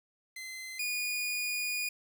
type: tone pair in turn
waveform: sawtooth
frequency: 2061 / 2451 Hz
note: C7 / D#7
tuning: -27 / -27 cents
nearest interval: minor third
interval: 300 cents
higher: second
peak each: -37 / -28 dBFS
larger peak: second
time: 0.36-0.79 / 0.79-1.89 s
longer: second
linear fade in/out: 5 ms
effects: 10-bit